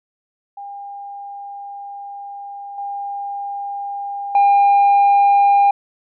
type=tone with level steps; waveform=sine; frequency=804 Hz; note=G5; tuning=44 cents sharp; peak=-29 / -23 / -7 dBFS; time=0.57-5.71 s; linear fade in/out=5 ms; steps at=2.78 / 4.35 s; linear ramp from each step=2 ms; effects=tanh soft clip ceiling -8 dBFS